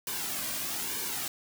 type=noise with flanger; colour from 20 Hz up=white; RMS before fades=-34 dBFS; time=0.07-1.28 s; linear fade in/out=2 ms; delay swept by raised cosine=1.5 to 2.33 ms; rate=1.1 Hz; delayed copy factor=-0.6; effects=none